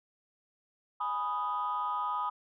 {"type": "chord", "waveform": "sine", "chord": "G# minor", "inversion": "none", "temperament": "equal", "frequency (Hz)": [830.6, 987.8, 1244.5], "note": ["G#5", "B5", "D#6"], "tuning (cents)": [0, 0, 0], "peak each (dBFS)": [-37, -33, -32], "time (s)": [1, 2.3], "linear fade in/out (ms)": 10, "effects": ["tanh soft clip ceiling -24 dBFS"]}